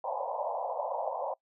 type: band-pass noise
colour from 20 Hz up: pink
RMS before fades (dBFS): -34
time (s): 0.04-1.34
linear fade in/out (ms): 5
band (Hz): 510 to 1000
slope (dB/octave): 96
effects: noise-tail reverb RT60 0.1 s tail -24 dB re dry